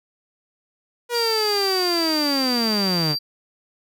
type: linear sweep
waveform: sawtooth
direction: down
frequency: 484.1 to 142 Hz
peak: -17 dBFS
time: 1.09-3.16 s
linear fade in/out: 50 ms
type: tone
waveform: triangle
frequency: 4699 Hz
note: D8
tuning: in tune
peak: -21 dBFS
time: 1.14-3.19 s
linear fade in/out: 20 ms
effects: none